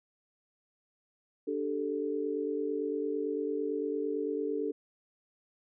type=chord; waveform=sine; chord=D suspended fourth; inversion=none; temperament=just; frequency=293.7 / 391.6 / 440.5 Hz; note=D4 / G4 / A4; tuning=0 / -2 / +2 cents; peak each=-35 / -36 / -33 dBFS; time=1.47-4.72 s; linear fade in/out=10 ms; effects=none